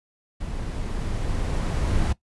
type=noise with level ramp; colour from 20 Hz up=brown; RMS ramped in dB=-31 to -21 dBFS; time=0.4-2.13 s; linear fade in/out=10 ms; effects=noise-tail reverb RT60 0.1 s tail -18 dB re dry + resampled to 24000 Hz